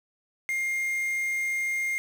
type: tone with quantisation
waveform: triangle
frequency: 2119 Hz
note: C7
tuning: 21 cents sharp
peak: -24 dBFS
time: 0.49-1.98 s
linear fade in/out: 0 ms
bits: 7
effects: none